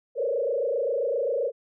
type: tone with frequency modulation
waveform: sine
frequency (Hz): 514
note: C5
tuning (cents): -31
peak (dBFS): -23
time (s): 0.15-1.52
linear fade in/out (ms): 50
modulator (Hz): 27.6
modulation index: 2.3
effects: none